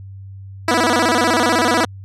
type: tone with vibrato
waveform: 10% pulse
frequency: 282.6 Hz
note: C#4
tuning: 34 cents sharp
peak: -5 dBFS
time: 0.68-1.85 s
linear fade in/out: 2 ms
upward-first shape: square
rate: 16 Hz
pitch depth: 260 cents each way
effects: added 97 Hz sine -32 dBFS peak until 2.04 s + low-pass 9000 Hz 12 dB/octave